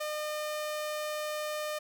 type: tone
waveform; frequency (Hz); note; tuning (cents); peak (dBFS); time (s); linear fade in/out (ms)
sawtooth; 606; D#5; -46; -29; 0-1.79; 10
effects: none